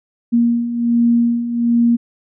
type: beating tone pair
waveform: sine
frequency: 234.7 / 236 Hz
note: A#3 / A#3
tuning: +12 / +22 cents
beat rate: 1.3 Hz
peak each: -19 / -13 dBFS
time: 0.32-1.97 s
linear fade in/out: 20 ms
effects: none